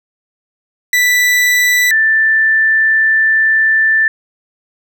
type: tone pair in turn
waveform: 40% pulse / sine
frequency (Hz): 1975.5 / 1769.2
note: B6 / A6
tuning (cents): 0 / +9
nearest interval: major second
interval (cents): 191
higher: first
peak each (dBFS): -8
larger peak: neither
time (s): 0.93-1.91 / 1.91-4.08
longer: second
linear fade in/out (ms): 2
effects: none